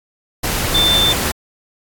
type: tone in noise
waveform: sine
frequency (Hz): 3552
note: A7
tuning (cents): +16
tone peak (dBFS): -12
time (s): 0.74-1.13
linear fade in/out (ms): 10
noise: pink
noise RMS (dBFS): -19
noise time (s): 0.43-1.32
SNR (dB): +4
effects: AAC 64 kbps